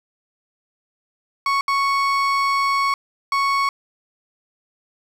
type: tone bursts at uneven times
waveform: 35% pulse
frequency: 1108 Hz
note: C#6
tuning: 1 cent flat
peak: -15 dBFS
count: 3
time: 1.46-1.61 / 1.68-2.94 / 3.32-3.69 s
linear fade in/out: 2 ms
effects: low-pass 5000 Hz 12 dB/octave + 7-bit